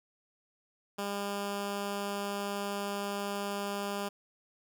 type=tone; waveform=10% pulse; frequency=201.4 Hz; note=G3; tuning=47 cents sharp; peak=-25 dBFS; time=0.98-4.09 s; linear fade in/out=10 ms; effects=none